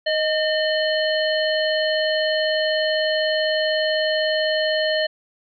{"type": "harmonic tone with a mistuned harmonic", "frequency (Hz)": 606, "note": "D#5", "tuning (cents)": -46, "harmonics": [1, 3, 5, 7], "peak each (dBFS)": [-20, -25, -27, -28], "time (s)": [0.06, 5.07], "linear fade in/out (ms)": 10, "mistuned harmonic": 1, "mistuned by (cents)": 51, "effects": []}